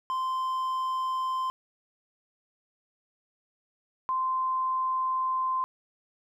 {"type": "tone pair in turn", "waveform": ["triangle", "sine"], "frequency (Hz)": [1039, 1039], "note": ["C6", "C6"], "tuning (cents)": [-12, -12], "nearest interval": "unison", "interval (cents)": 0, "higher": "neither", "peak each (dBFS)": -25, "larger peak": "neither", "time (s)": [[0.1, 1.5], [4.09, 5.64]], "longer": "second", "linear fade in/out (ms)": 0, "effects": []}